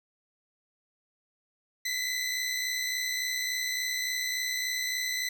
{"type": "tone pair together", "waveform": "20% pulse", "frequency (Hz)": [1975.5, 2039], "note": ["B6", "C7"], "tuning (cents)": [0, -45], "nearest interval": "minor second", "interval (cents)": 55, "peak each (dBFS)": -27, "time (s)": [1.85, 5.29], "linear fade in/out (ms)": 5, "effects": []}